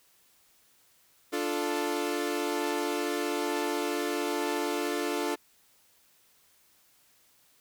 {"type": "chord", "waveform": "sawtooth", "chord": "D minor", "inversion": "none", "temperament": "equal", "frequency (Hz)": [293.7, 349.2, 440], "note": ["D4", "F4", "A4"], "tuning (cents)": [0, 0, 0], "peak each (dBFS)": -29, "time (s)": [1.32, 5.36], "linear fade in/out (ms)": 20, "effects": ["white hiss -64 dBFS RMS until 7.6 s"]}